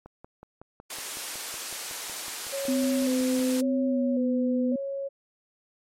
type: click train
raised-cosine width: 1 ms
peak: -30 dBFS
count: 19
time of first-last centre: 0.06-3.393 s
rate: 5.4 Hz
type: high-pass noise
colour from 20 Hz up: white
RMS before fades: -34 dBFS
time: 0.9-3.61 s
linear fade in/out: 5 ms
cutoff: 360 Hz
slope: 12 dB/octave
type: tone with vibrato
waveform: sine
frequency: 530 Hz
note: C5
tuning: 22 cents sharp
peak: -29 dBFS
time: 2.52-5.09 s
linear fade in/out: 20 ms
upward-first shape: square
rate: 0.91 Hz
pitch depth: 67 cents each way
type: tone with pitch glide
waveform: sine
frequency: 257.3 to 247.8 Hz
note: C4 to B3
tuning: -29 to +6 cents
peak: -23 dBFS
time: 2.68-4.76 s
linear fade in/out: 5 ms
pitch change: -65 cents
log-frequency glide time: 3.87-4 s
effects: low-pass 11000 Hz 12 dB/octave + MP3 64 kbps